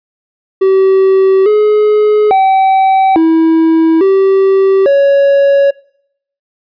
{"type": "tone with pitch steps", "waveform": "triangle", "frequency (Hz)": [383.3, 422.7, 768, 324.5, 387, 558], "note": ["G4", "G#4", "G5", "E4", "G4", "C#5"], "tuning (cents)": [-39, 31, -36, -27, -22, 11], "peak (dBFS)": -3, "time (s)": [0.61, 5.71], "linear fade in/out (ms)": 10, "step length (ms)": 850, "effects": ["noise-tail reverb RT60 0.7 s tail -23 dB re dry", "resampled to 11025 Hz"]}